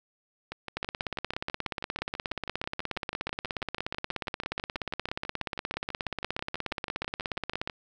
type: two click trains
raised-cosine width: 0.3 ms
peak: -20 / -15 dBFS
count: 45 / 117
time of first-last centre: 0.52-7.698 / 0.77-7.675 s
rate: 6.13 / 16.8 Hz
effects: none